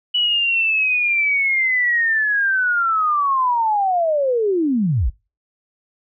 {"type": "linear sweep", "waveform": "sine", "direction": "down", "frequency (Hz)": [2960, 40.17], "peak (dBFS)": -15, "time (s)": [0.14, 5.1], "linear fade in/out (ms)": 10, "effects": ["noise-tail reverb RT60 0.3 s tail -23 dB re dry"]}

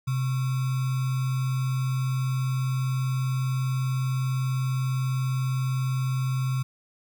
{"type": "tone with sample-and-hold", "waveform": "sine", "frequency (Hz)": 130.1, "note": "C3", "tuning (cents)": -9, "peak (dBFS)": -23, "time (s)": [0.07, 6.63], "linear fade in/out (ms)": 10, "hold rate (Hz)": 1225, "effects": []}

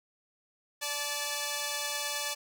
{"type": "tone pair together", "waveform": "5% pulse", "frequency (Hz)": [582, 868.2], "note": ["D5", "A5"], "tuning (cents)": [-16, -23], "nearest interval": "perfect fifth", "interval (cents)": 693, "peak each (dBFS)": -23, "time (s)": [0.81, 2.35], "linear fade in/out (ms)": 20, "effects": []}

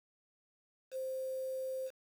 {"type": "tone with quantisation", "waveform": "sine", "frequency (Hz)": 523.3, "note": "C5", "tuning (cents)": 0, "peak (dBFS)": -36, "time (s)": [0.91, 1.91], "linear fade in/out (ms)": 50, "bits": 9, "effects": []}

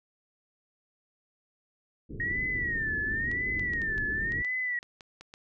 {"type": "low-pass noise", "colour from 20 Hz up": "pink", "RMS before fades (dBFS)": -38, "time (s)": [2.09, 4.43], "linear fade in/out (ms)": 20, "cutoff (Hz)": 430, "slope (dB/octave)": 48}
{"type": "tone with vibrato", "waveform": "sine", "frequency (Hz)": 1864.7, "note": "A#6", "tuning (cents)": 0, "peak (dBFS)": -28, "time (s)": [2.2, 4.79], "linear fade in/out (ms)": 2, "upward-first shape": "sine", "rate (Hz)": 0.95, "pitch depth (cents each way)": 140}
{"type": "clicks", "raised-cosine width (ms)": 0.2, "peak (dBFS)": -29, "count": 11, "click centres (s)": [3.315, 3.595, 3.735, 3.818, 3.98, 4.321, 4.448, 4.829, 5.008, 5.21, 5.339]}
{"effects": []}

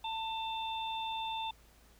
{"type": "harmonic tone", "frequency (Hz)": 892, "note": "A5", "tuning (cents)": 23, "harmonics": [1, 3, 4], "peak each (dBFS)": [-36, -46, -41], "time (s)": [0.04, 1.51], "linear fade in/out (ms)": 5, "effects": ["added 55 Hz sine -61 dBFS peak until 1.99 s", "pink hiss -64 dBFS RMS until 1.99 s"]}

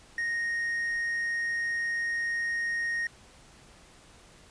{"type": "tone", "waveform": "triangle", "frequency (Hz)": 1863, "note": "A#6", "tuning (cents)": -2, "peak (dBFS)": -26, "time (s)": [0.18, 3.07], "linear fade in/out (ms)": 2, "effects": ["pink hiss -55 dBFS RMS until 4.5 s", "resampled to 22050 Hz"]}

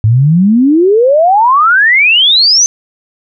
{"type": "exponential sweep", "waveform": "sine", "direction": "up", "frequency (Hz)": [103.83, 6272], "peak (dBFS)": -4, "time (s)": [0.04, 2.66], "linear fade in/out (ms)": 0, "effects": []}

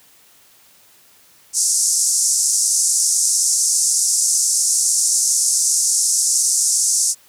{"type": "band-pass noise", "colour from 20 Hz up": "pink", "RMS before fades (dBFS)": -17, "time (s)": [1.53, 7.15], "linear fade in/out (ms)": 50, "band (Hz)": [5600, 10000], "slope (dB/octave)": 48, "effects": ["white hiss -51 dBFS RMS until 7.28 s", "high-pass 60 Hz 12 dB/octave"]}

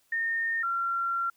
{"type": "tone pair in turn", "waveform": "sine", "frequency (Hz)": [1829, 1370.2], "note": ["A#6", "F6"], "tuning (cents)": [-33, -33], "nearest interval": "perfect fourth", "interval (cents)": 500, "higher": "first", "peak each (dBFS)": -26, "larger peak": "neither", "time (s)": [[0.12, 0.63], [0.63, 1.3]], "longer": "second", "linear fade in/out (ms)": 5, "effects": ["white hiss -68 dBFS RMS until 1.36 s"]}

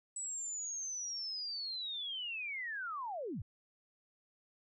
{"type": "linear sweep", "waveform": "sine", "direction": "down", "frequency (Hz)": [7930, 67.3], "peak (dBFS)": -38, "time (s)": [0.16, 3.42], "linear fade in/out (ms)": 5, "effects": []}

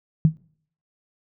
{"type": "tone with exponential decay", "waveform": "sine", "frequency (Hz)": 157.6, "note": "D#3", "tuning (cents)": 23, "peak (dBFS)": -8, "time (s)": [0.25, 0.37], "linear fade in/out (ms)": 0, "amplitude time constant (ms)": 24, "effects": ["noise-tail reverb RT60 0.6 s tail -25 dB re dry"]}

